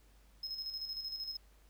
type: tone with tremolo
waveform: triangle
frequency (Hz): 5150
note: E8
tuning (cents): -41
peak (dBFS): -36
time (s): 0.43-1.37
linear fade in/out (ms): 5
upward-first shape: square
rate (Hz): 13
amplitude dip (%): 50
effects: added 50 Hz sine -61 dBFS peak until 1.69 s + pink hiss -69 dBFS RMS until 1.69 s